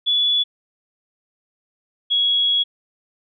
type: tone pair in turn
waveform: sine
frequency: 3426 / 3334 Hz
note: A7 / G#7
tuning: -47 / +6 cents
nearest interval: unison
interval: 47 cents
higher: first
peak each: -15 dBFS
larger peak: neither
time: 0.06-0.44 / 2.1-2.64 s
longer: second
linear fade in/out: 20 ms
effects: none